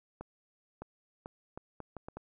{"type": "accelerating click train", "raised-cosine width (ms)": 1, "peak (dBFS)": -28, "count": 8, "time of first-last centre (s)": [0.21, 2.17], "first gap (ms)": 610, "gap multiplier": 0.72, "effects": []}